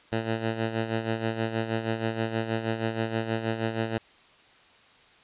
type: tone with tremolo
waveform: 10% pulse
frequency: 112.5 Hz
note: A2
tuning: 39 cents sharp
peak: -16 dBFS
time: 0.12-3.98 s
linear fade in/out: 5 ms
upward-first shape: sine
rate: 6.3 Hz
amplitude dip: 65%
effects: white hiss -56 dBFS RMS until 5.23 s + resampled to 8000 Hz